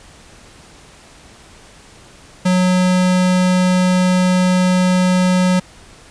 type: tone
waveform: square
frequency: 182.9 Hz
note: F#3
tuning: 20 cents flat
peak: -12 dBFS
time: 2.45-5.6 s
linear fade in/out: 10 ms
effects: pink hiss -43 dBFS RMS until 6.1 s + resampled to 22050 Hz